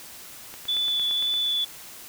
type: click train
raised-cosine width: 0.3 ms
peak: -23 dBFS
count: 8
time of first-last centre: 0.54-1.339 s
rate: 8.76 Hz
type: tone with vibrato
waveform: sine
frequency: 3466 Hz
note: A7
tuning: 27 cents flat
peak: -22 dBFS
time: 0.68-1.65 s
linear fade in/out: 10 ms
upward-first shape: sine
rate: 1.9 Hz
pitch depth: 9 cents each way
effects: white hiss -43 dBFS RMS until 2.08 s